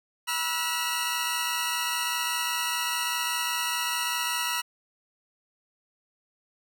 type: tone cluster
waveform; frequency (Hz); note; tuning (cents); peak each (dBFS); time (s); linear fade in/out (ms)
20% pulse; 969 / 1317 / 1446 / 2842 / 4359; B5 / E6 / F#6 / F7 / C#8; -33 / -2 / -40 / +30 / -30; -26 / -27 / -32 / -29 / -30; 0.27-4.62; 20
effects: none